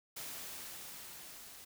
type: noise with level ramp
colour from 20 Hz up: white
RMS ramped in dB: -44 to -53 dBFS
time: 0.16-1.65 s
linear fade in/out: 10 ms
effects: none